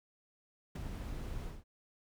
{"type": "noise with ADSR envelope", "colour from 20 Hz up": "brown", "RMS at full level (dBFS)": -33, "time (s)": [0.75, 1.64], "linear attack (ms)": 11, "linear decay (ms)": 4, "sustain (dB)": -8, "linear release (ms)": 190, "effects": []}